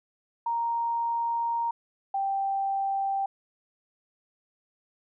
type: tone pair in turn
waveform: sine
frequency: 932.3 / 784 Hz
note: A#5 / G5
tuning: 0 / 0 cents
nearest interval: minor third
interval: 300 cents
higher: first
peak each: -25 dBFS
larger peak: neither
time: 0.46-1.71 / 2.14-3.26 s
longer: first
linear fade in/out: 5 ms
effects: none